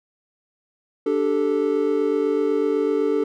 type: chord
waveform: triangle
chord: D suspended fourth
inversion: none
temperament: equal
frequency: 293.7 / 392 / 440 Hz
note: D4 / G4 / A4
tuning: 0 / 0 / 0 cents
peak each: -22 / -22 / -19 dBFS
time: 1.06-3.24 s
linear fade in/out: 5 ms
effects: none